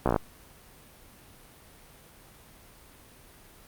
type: slowing click train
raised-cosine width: 1 ms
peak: -9 dBFS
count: 7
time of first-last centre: 0.06-0.162 s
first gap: 15 ms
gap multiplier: 1.05
effects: pink hiss -53 dBFS RMS until 3.67 s + Opus 32 kbps